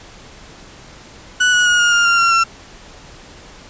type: tone with pitch steps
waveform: 35% pulse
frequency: 1480 / 1461.3 / 1442.9 / 1424.6 / 1406.7 / 1388.9 / 1371.4 / 1354 Hz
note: F#6 / F#6 / F#6 / F6 / F6 / F6 / F6 / E6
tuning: 0 / -22 / -44 / +34 / +12 / -10 / -32 / +46 cents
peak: -9 dBFS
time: 1.4-2.44 s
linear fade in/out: 10 ms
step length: 130 ms
effects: pink hiss -40 dBFS RMS until 3.69 s + resampled to 16000 Hz